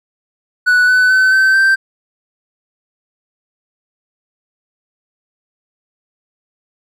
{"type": "tone with pitch steps", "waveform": "triangle", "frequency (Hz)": [1480, 1500.7, 1521.6, 1542.8, 1564.4], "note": ["F#6", "F#6", "F#6", "G6", "G6"], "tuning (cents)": [0, 24, 48, -28, -4], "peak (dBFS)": -6, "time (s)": [0.66, 1.76], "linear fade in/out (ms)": 20, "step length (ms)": 220, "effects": []}